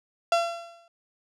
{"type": "tone with exponential decay", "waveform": "35% pulse", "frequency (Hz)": 680, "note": "F5", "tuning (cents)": -46, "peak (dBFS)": -16, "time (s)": [0.32, 0.88], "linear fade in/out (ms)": 2, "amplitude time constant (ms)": 120, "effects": ["low-pass 6000 Hz 12 dB/octave"]}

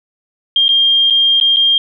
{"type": "tone with dropouts", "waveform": "sine", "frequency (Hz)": 3208, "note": "G7", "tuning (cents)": 39, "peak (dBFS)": -8, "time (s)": [0.56, 1.78], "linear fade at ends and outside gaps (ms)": 2, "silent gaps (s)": [[0.682, 0.69], [1.101, 1.106], [1.401, 1.411], [1.562, 1.568]], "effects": []}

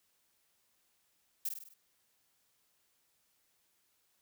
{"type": "noise with echo", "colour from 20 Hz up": "violet", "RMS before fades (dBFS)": -35, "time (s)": [1.45, 1.49], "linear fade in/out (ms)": 5, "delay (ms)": 50, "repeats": 5, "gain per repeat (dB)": -5, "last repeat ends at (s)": 1.74, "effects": ["white hiss -75 dBFS RMS until 4.21 s"]}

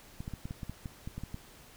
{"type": "clicks", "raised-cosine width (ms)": 5, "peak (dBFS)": -26, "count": 12, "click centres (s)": [0.205, 0.279, 0.337, 0.455, 0.509, 0.632, 0.696, 0.858, 1.075, 1.18, 1.236, 1.344], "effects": ["pink hiss -55 dBFS RMS until 1.76 s"]}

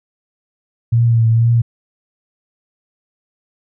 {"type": "tone with vibrato", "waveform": "sine", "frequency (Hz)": 115.4, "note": "A#2", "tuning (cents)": -17, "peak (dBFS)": -9, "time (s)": [0.92, 1.62], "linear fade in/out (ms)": 10, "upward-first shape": "triangle", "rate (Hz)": 2.1, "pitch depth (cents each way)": 42, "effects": []}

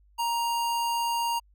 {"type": "tone", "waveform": "square", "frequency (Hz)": 936, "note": "A#5", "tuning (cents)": 7, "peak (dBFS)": -26, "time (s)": [0.18, 1.4], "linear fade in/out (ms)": 20, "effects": ["added 50 Hz sine -57 dBFS peak until 1.54 s"]}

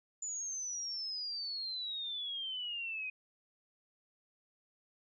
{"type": "exponential sweep", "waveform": "sine", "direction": "down", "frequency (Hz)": [7040, 2489], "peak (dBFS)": -37, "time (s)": [0.22, 3.1], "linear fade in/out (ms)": 5, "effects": []}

